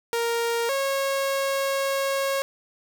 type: tone pair in turn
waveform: sawtooth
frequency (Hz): 466.2 / 547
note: A#4 / C#5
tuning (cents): 0 / -23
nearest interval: minor third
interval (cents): 277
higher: second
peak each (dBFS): -19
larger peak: neither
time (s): 0.13-0.69 / 0.69-2.42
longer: second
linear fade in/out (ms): 0
effects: none